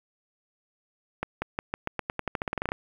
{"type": "accelerating click train", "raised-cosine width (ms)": 0.5, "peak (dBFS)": -13, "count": 18, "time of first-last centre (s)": [1.23, 2.719], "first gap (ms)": 190, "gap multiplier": 0.89, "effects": ["8-bit"]}